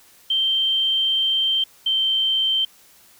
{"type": "tone pair in turn", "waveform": "sine", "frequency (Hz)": [3136, 3121], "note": ["G7", "G7"], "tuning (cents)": [0, -8], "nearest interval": "unison", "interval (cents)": 8, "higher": "first", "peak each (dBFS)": -17, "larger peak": "neither", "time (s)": [[0.3, 1.64], [1.86, 2.65]], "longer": "first", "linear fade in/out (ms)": 5, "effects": ["white hiss -52 dBFS RMS until 3.19 s"]}